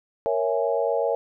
sine chord, A# half-diminished seventh, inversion none, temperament equal, 466.2 / 554.4 / 659.3 / 830.6 Hz, A#4 / C#5 / E5 / G#5, 0 / 0 / 0 / 0 cents, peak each -25 / -25 / -27 / -30 dBFS, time 0.26-1.15 s, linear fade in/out 0 ms, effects none

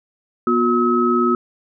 sine tone cluster, 242.4 / 359.7 / 1284 Hz, B3 / F#4 / E6, -32 / -49 / -46 cents, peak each -18 dBFS, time 0.47-1.35 s, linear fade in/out 2 ms, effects none

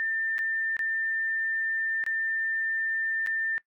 sine tone with dropouts, 1794 Hz, A6, 33 cents sharp, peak -26 dBFS, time 0-3.58 s, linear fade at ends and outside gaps 0 ms, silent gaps 0.382-0.39 / 0.767-0.792 / 2.039-2.064 / 3.263-3.271 s, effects noise-tail reverb RT60 0.1 s tail -20 dB re dry

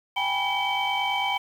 sine tone cluster, 783 / 832 / 975 / 2284 / 3108 Hz, G5 / G#5 / B5 / D7 / G7, -2 / +3 / -23 / -49 / -16 cents, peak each -28 / -30 / -29 / -28 / -29 dBFS, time 0.16-1.38 s, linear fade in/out 10 ms, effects tanh soft clip ceiling -16 dBFS + 8-bit

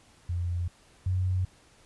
sine tone pair in turn, 87.31 / 92.27 Hz, F2 / F#2, 0 / -4 cents, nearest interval minor second, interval 96 cents, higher second, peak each -27 / -24 dBFS, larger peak second, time 0.29-0.68 / 1.06-1.45 s, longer neither, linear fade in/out 5 ms, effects pink hiss -59 dBFS RMS until 1.85 s + resampled to 24000 Hz

